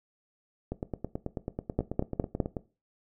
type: two click trains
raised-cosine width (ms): 2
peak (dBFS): -19 / -12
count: 18 / 4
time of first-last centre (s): 0.72-2.568 / 1.79-2.402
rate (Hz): 9.2 / 4.9
effects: noise-tail reverb RT60 0.3 s tail -17 dB re dry